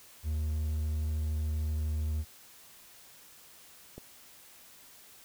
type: tone with vibrato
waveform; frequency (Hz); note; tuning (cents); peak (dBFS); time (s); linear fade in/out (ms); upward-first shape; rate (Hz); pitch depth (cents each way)
triangle; 77; D#2; -17; -27; 0.23-2.25; 50; triangle; 13; 8
type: click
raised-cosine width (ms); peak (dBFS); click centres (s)
2; -30; 3.98
effects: white hiss -55 dBFS RMS until 5.24 s